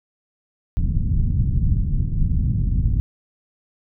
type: low-pass noise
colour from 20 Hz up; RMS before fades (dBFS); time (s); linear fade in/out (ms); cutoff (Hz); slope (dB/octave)
pink; -19; 0.77-3; 0; 170; 24
effects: none